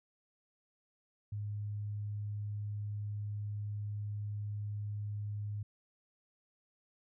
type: tone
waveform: sine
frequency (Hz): 103.83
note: G#2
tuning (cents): 0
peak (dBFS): -36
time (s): 1.32-5.63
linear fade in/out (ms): 5
effects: none